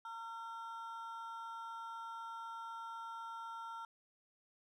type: ring-modulated tone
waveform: triangle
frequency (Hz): 1140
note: C#6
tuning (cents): +48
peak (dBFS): -39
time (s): 0.05-3.85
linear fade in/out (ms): 2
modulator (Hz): 224
effects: none